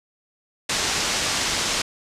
white low-pass noise, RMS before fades -24 dBFS, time 0.69-1.82 s, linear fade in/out 5 ms, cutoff 7100 Hz, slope 24 dB/octave, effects resampled to 32000 Hz

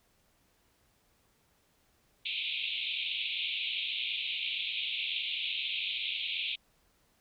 white band-pass noise, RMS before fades -35 dBFS, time 2.25-6.56 s, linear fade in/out 10 ms, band 2300 to 3800 Hz, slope 96 dB/octave, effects pink hiss -70 dBFS RMS until 7.2 s

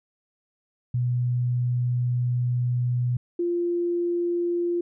sine tone pair in turn, 123 / 347 Hz, B2 / F4, -7 / -11 cents, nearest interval octave + tritone, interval 1796 cents, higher second, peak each -21 / -22 dBFS, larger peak first, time 0.94-3.17 / 3.39-4.81 s, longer first, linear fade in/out 5 ms, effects none

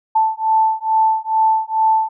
sine beating tone pair, 880 / 882.3 Hz, A5 / A5, 0 / +5 cents, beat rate 2.3 Hz, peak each -16 dBFS, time 0.15-2.09 s, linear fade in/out 10 ms, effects none

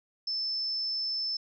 sine tone, 5274 Hz, E8, in tune, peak -29 dBFS, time 0.27-1.37 s, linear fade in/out 5 ms, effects none

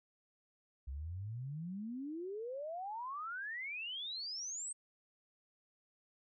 sine exponential sweep, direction up, 63.5 to 8450 Hz, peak -40 dBFS, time 0.87-4.73 s, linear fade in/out 10 ms, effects none

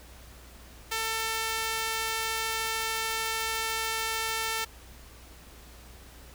sawtooth tone with high-pass filter, 446.6 Hz, A4, 26 cents sharp, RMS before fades -31 dBFS, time 0.91-4.65 s, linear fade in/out 10 ms, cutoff 1200 Hz, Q 0.6, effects added 60 Hz sine -50 dBFS peak until 6.34 s + pink hiss -52 dBFS RMS until 6.34 s

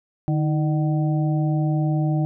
harmonic tone with a mistuned harmonic, 151.5 Hz, D#3, 46 cents flat, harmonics 1 / 2 / 4 / 5, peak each -19 / -26 / -33 / -33 dBFS, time 0.28-2.25 s, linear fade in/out 0 ms, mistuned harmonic 2, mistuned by +81 cents, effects none

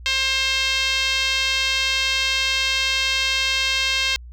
5% pulse tone with band-pass filter, 531 Hz, C5, 25 cents sharp, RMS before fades -21 dBFS, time 0.06-4.16 s, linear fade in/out 0 ms, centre 2900 Hz, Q 1.4, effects added 60 Hz sine -36 dBFS peak until 4.32 s

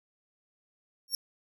sawtooth tone with exponential growth, 5520 Hz, F8, 21 cents flat, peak -21 dBFS, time 1.08-1.15 s, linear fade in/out 1 ms, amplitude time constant 15 ms, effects none

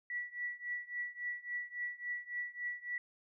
sine tone with tremolo, 1949 Hz, B6, 23 cents flat, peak -34 dBFS, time 0.1-2.98 s, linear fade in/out 2 ms, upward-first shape triangle, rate 3.6 Hz, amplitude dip 95%, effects none

